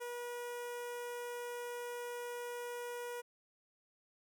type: tone with notch filter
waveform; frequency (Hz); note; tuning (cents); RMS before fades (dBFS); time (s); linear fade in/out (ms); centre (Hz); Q
sawtooth; 483.1; B4; -38; -43; 0-3.22; 20; 4200; 1.5
effects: none